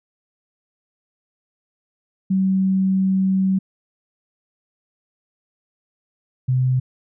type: tone pair in turn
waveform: sine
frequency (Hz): 190.4 / 128.33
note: F#3 / C3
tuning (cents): +50 / -33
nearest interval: perfect fifth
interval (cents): 683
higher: first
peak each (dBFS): -15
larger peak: neither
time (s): 2.3-3.59 / 6.48-6.8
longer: first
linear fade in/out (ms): 10
effects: none